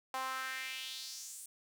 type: tone with high-pass filter sweep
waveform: sawtooth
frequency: 261.6 Hz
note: C4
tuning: in tune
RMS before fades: -42 dBFS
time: 0.14-1.46 s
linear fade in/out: 2 ms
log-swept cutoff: 860 to 9400 Hz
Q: 2.9
effects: none